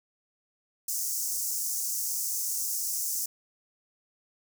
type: high-pass noise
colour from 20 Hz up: pink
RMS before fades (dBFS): -31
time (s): 0.88-3.26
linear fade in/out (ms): 5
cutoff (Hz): 5600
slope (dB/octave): 48
effects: none